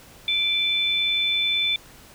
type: tone pair together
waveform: sine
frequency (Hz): 2349 / 3509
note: D7 / A7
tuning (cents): 0 / -5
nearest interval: perfect fifth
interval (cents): 695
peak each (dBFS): -25 / -21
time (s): 0.28-1.76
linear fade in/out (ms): 2
effects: pink hiss -48 dBFS RMS until 2.14 s